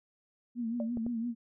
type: tone with vibrato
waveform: sine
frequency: 233.1 Hz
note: A#3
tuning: in tune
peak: -31 dBFS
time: 0.55-1.35 s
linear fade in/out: 50 ms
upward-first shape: triangle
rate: 5.9 Hz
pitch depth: 88 cents each way
type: tone with exponential decay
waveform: sine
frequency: 587.3 Hz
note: D5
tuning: in tune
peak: -31 dBFS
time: 0.8-0.91 s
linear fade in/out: 1 ms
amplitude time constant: 23 ms
type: clicks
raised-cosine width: 2 ms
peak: -28 dBFS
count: 2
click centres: 0.972 / 1.065 s
effects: none